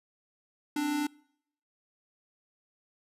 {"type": "tone pair together", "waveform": "square", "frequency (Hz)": [264.1, 294.9], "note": ["C4", "D4"], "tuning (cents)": [16, 7], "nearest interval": "major second", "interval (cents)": 191, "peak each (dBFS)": [-38, -29], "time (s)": [0.76, 1.07], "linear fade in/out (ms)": 5, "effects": ["noise-tail reverb RT60 0.7 s tail -25 dB re dry", "resampled to 32000 Hz"]}